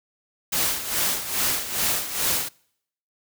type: noise with tremolo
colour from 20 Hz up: white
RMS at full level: -22 dBFS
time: 0.52-2.49 s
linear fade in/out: 10 ms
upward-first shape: sine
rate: 2.4 Hz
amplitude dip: 70%
effects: noise-tail reverb RT60 0.7 s tail -26 dB re dry